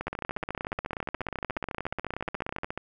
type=two click trains; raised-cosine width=0.5 ms; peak=-17 / -17 dBFS; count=40 / 44; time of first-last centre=0.01-2.776 / 0.07-2.645 s; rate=14.1 / 16.7 Hz; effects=none